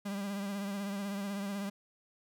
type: tone with vibrato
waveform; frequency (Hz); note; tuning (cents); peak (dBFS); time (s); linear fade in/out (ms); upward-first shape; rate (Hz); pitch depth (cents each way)
45% pulse; 199.6; G3; +32; -35; 0.05-1.7; 10; triangle; 16; 51
effects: none